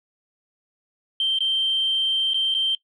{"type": "tone with dropouts", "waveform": "sine", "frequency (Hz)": 3136, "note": "G7", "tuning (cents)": 0, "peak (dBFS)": -18, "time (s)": [1.2, 2.75], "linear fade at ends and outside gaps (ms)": 2, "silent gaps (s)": [[1.387, 1.405], [2.335, 2.343], [2.542, 2.548]], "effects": ["noise-tail reverb RT60 0.1 s tail -20 dB re dry", "tanh soft clip ceiling -14 dBFS"]}